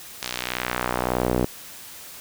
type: tone with band-pass filter sweep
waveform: sawtooth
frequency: 61.7 Hz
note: B1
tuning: 1 cent flat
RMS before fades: -26 dBFS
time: 0.22-1.45 s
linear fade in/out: 5 ms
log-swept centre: 4900 to 360 Hz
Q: 1
effects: white hiss -41 dBFS RMS until 2.2 s